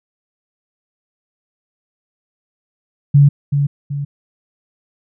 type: tone with echo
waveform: sine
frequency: 142.4 Hz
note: C#3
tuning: 47 cents sharp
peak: -5 dBFS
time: 3.14-3.29 s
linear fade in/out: 10 ms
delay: 380 ms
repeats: 2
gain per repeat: -7 dB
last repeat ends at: 4.05 s
effects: none